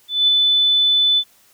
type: tone with ADSR envelope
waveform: sine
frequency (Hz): 3500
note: A7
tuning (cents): -10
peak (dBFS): -10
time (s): 0.08-1.24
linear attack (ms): 200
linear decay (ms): 8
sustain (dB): -2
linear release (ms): 61
effects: white hiss -54 dBFS RMS until 1.53 s